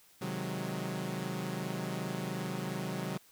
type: chord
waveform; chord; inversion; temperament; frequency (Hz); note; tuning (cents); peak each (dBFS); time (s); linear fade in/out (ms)
sawtooth; Ab dominant seventh; first; equal; 130.81 / 155.56 / 185 / 207.7; C3 / Eb3 / Gb3 / Ab3; 0 / 0 / 0 / 0; -37 / -37 / -34 / -39; 0.21-3.18; 10
effects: white hiss -62 dBFS RMS until 3.31 s